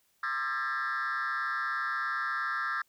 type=tone with frequency modulation; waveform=sine; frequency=1480 Hz; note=F#6; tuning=in tune; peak=-27 dBFS; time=0.23-2.82 s; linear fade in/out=5 ms; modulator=137 Hz; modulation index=2.3; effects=tanh soft clip ceiling -28 dBFS + white hiss -71 dBFS RMS until 2.88 s